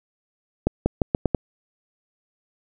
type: accelerating click train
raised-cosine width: 2 ms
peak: -5 dBFS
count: 6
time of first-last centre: 0.67-1.347 s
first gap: 190 ms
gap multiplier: 0.83
effects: none